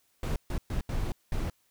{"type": "noise bursts at uneven times", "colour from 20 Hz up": "brown", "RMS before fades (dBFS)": -30, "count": 5, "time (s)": [[0.23, 0.36], [0.5, 0.58], [0.7, 0.81], [0.89, 1.12], [1.32, 1.5]], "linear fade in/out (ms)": 2, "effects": ["white hiss -70 dBFS RMS until 1.7 s"]}